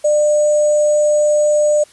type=tone with sample-and-hold; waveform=sine; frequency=598 Hz; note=D5; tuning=31 cents sharp; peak=-10 dBFS; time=0.04-1.84 s; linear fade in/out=10 ms; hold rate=7350 Hz; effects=white hiss -47 dBFS RMS until 1.92 s + resampled to 24000 Hz